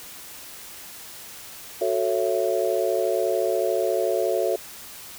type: chord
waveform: sine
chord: F# minor seventh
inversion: none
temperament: just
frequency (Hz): 370 / 444 / 555 / 666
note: F#4 / A4 / C#5 / E5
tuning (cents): 0 / +16 / +2 / +18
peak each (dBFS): -26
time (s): 1.81-4.56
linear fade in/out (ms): 5
effects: white hiss -41 dBFS RMS until 5.18 s